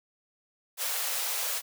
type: high-pass noise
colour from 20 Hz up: white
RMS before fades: -31 dBFS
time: 0.77-1.62 s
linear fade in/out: 50 ms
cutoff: 460 Hz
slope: 96 dB/octave
effects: none